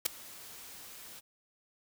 white noise with ADSR envelope, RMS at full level -25 dBFS, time 0.05-1.21 s, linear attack 13 ms, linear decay 3 ms, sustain -24 dB, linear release 26 ms, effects none

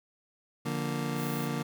30% pulse chord, Bb major, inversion first, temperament just, 145.68 / 174.81 / 233.1 Hz, D3 / F3 / Bb3, -14 / +2 / 0 cents, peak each -31 / -35 / -32 dBFS, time 0.65-1.63 s, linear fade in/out 10 ms
violet noise, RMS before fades -43 dBFS, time 1.15-1.49 s, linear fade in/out 50 ms
effects none

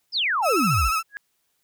sine exponential sweep, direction down, 5400 to 43.65 Hz, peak -20 dBFS, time 0.12-0.91 s, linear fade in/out 50 ms
35% pulse tone with vibrato, 1304 Hz, E6, 19 cents flat, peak -19 dBFS, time 0.42-1.03 s, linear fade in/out 50 ms, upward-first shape sine, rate 14 Hz, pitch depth 51 cents each way
sine tone with exponential growth, 1661.2 Hz, G#6, in tune, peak -26 dBFS, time 1.09-1.17 s, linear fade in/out 0 ms, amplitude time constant 16 ms
effects white hiss -71 dBFS RMS until 1.63 s

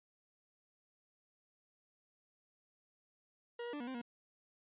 40% pulse tone with pitch steps, 475.2 / 478.7 / 293.3 / 240.5 / 261.1 / 238.2 Hz, A#4 / A#4 / D4 / B3 / C4 / A#3, +33 / +46 / -2 / -46 / -3 / +38 cents, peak -40 dBFS, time 3.59-4.016 s, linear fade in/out 5 ms, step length 71 ms, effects resampled to 8000 Hz

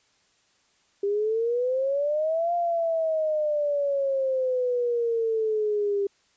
sine exponential two-way sweep, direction up then down, 396.6 to 698.5 to 396.6 Hz, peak -22 dBFS, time 1.03-6.07 s, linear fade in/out 5 ms, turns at 2.54 s, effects white hiss -65 dBFS RMS until 6.36 s + resampled to 16000 Hz

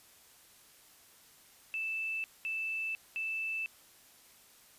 sine tone bursts, 2641 Hz, E7, 3 cents sharp, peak -33 dBFS, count 3, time 1.74-3.66 s, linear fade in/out 0 ms, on 500 ms, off 210 ms, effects white hiss -60 dBFS RMS until 4.78 s + resampled to 32000 Hz

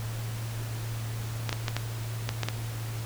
clicks, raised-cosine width 0.2 ms, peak -11 dBFS, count 7, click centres 1.493 / 1.528 / 1.682 / 1.766 / 2.291 / 2.433 / 2.486 s, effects added 113 Hz sine -32 dBFS peak until 3.05 s + pink hiss -42 dBFS RMS until 3.05 s

